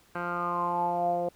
10% pulse tone with low-pass filter sweep, 174.61 Hz, F3, in tune, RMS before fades -29 dBFS, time 0.15-1.29 s, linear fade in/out 5 ms, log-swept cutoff 1600 to 580 Hz, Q 7.7, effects pink hiss -61 dBFS RMS until 1.35 s

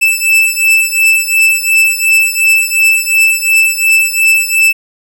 45% pulse beating tone pair, 2637 / 2639.8 Hz, E7 / E7, 0 / +2 cents, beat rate 2.8 Hz, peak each -10 / -11 dBFS, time 0.01-4.73 s, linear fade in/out 20 ms, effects none

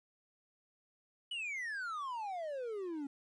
triangle exponential sweep, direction down, 3000 to 272.2 Hz, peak -36 dBFS, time 1.31-3.07 s, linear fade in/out 5 ms, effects resampled to 22050 Hz + 12-bit

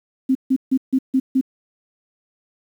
sine tone bursts, 263 Hz, C4, 9 cents sharp, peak -13 dBFS, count 6, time 0.29-1.412 s, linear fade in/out 10 ms, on 62 ms, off 150 ms, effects 8-bit

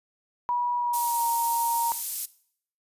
sine tone with pitch glide, 970 to 933.7 Hz, B5 to A#5, -31 to +3 cents, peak -23 dBFS, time 0.49-1.92 s, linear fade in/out 0 ms, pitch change -66 cents, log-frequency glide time 0.77-1.27 s
pink high-pass noise, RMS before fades -30 dBFS, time 0.93-2.26 s, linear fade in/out 10 ms, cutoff 11000 Hz, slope 12 dB/octave
effects noise-tail reverb RT60 0.6 s tail -19 dB re dry + resampled to 32000 Hz

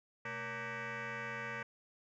sine tone with frequency modulation, 221.1 Hz, A3, 9 cents sharp, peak -37 dBFS, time 0.25-1.63 s, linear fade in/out 5 ms, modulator 347 Hz, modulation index 6.2, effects tanh soft clip ceiling -37 dBFS

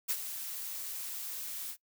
blue noise with ADSR envelope, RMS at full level -30 dBFS, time 0.08-1.77 s, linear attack 22 ms, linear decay 57 ms, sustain -10 dB, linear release 69 ms, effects noise-tail reverb RT60 0.1 s tail -21 dB re dry

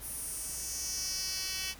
10% pulse tone with high-pass filter sweep, 377.2 Hz, F#4, 33 cents sharp, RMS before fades -37 dBFS, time 0-1.75 s, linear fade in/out 50 ms, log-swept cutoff 11000 to 3400 Hz, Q 2.7, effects added 60 Hz sine -52 dBFS peak until 1.79 s + pink hiss -52 dBFS RMS until 1.79 s

